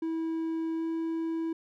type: tone with pitch glide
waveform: triangle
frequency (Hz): 325.2 to 327.1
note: E4 to E4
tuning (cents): -23 to -13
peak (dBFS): -27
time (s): 0.02-1.53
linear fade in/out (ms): 5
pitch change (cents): +10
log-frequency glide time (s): 0.76-0.83
effects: none